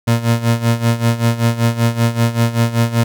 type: tone with tremolo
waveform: 30% pulse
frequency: 116.54 Hz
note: A#2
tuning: in tune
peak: -7 dBFS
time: 0.07-3.04 s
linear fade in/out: 10 ms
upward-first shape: sine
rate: 5.2 Hz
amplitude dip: 80%
effects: none